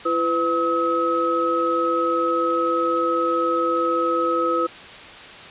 sine tone cluster, 337 / 504 / 1281 Hz, E4 / B4 / E6, +38 / +35 / -50 cents, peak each -24 / -23 / -21 dBFS, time 0.05-4.67 s, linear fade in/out 10 ms, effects white hiss -39 dBFS RMS until 5.5 s + resampled to 8000 Hz

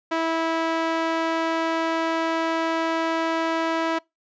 sawtooth tone with band-pass filter, 326.8 Hz, E4, 15 cents flat, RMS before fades -24 dBFS, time 0.11-3.99 s, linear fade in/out 10 ms, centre 1100 Hz, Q 0.65, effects noise-tail reverb RT60 0.2 s tail -25 dB re dry + resampled to 16000 Hz

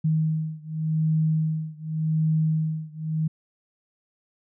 sine beating tone pair, 157.2 / 158.07 Hz, D#3 / D#3, +18 / +28 cents, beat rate 0.87 Hz, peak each -24 / -25 dBFS, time 0.04-3.28 s, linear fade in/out 10 ms, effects none

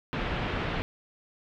pink low-pass noise, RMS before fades -31 dBFS, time 0.13-0.82 s, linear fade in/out 0 ms, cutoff 3200 Hz, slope 24 dB/octave, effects none

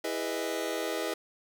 sawtooth chord, E major seventh, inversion none, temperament just, 329.6 / 412 / 494.4 / 618.1 Hz, E4 / G#4 / B4 / D#5, 0 / -14 / +2 / -12 cents, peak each -32 dBFS, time 0.04-1.14 s, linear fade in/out 5 ms, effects none

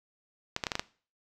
clicks, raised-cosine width 0.2 ms, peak -12 dBFS, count 6, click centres 0.564 / 0.638 / 0.668 / 0.718 / 0.754 / 0.795 s, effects noise-tail reverb RT60 0.4 s tail -19 dB re dry

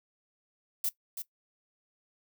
violet noise with echo, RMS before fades -30 dBFS, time 0.84-0.89 s, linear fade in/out 2 ms, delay 330 ms, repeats 1, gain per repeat -8 dB, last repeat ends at 1.22 s, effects noise-tail reverb RT60 0.1 s tail -18 dB re dry

